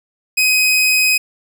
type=tone; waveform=sawtooth; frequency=2517 Hz; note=D#7; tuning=19 cents sharp; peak=-8 dBFS; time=0.37-1.18 s; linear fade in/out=10 ms; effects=8-bit